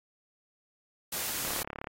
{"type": "noise", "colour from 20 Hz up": "white", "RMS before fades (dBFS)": -34, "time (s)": [1.12, 1.63], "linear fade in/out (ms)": 5}
{"type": "click train", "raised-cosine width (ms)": 0.5, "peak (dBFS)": -22, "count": 16, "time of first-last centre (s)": [1.45, 1.871], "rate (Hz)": 35.6}
{"effects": ["AAC 48 kbps"]}